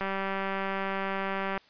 click train, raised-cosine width 0.5 ms, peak -17 dBFS, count 305, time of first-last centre 0.01-1.577 s, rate 194 Hz, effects white hiss -59 dBFS RMS until 1.69 s + resampled to 11025 Hz

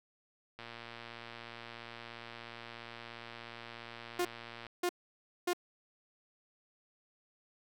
click train, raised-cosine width 0.3 ms, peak -30 dBFS, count 478, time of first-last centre 0.59-4.667 s, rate 117 Hz
sawtooth tone bursts, 354.8 Hz, F4, 27 cents sharp, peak -26 dBFS, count 3, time 4.19-5.533 s, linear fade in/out 5 ms, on 61 ms, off 580 ms
effects none

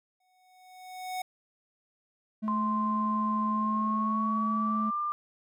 square tone with exponential growth, 740 Hz, F#5, in tune, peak -31 dBFS, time 0.2-1.22 s, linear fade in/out 5 ms, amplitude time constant 220 ms
triangle tone, 216.1 Hz, A3, 31 cents flat, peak -27 dBFS, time 2.42-4.91 s, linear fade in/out 20 ms
sine tone with pitch glide, 1046.5 to 1195.2 Hz, C6 to D6, 0 to +30 cents, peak -28 dBFS, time 2.48-5.12 s, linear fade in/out 0 ms, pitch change +230 cents, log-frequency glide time 3.49-4.99 s
effects none

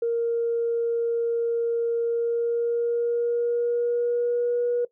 sine tone with pitch glide, 466.2 to 482.4 Hz, A#4 to B4, 0 to -41 cents, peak -20 dBFS, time 0.02-4.85 s, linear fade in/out 5 ms, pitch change +59 cents, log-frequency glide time 2.02-4.64 s, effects noise-tail reverb RT60 0.1 s tail -18 dB re dry + tanh soft clip ceiling -16 dBFS

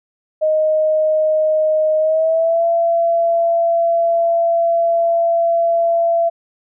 sine tone with pitch glide, 622.3 to 674.7 Hz, D#5 to E5, 0 to +40 cents, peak -12 dBFS, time 0.41-6.3 s, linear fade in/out 20 ms, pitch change +140 cents, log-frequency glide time 1.98-2.64 s, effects none

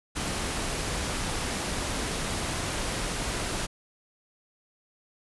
pink low-pass noise, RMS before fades -31 dBFS, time 0.15-3.67 s, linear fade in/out 20 ms, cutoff 11000 Hz, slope 96 dB/octave, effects none

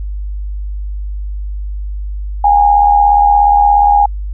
sine tone with amplitude modulation, 819 Hz, G#5, 24 cents flat, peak -3 dBFS, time 2.44-4.06 s, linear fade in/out 5 ms, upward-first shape sine, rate 77 Hz, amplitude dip 55%, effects added 50 Hz sine -18 dBFS peak until 4.33 s

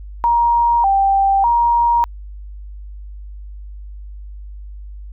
sine tone with pitch steps, 943 / 785 / 944 Hz, A#5 / G5 / A#5, +20 / +2 / +22 cents, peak -11 dBFS, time 0.24-2.04 s, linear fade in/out 0 ms, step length 600 ms, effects added 50 Hz sine -30 dBFS peak until 5.12 s

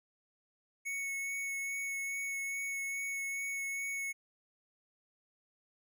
square tone with vibrato, 2210 Hz, C#7, 6 cents flat, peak -36 dBFS, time 0.85-4.13 s, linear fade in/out 20 ms, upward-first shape sine, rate 2.4 Hz, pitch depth 11 cents each way, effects none

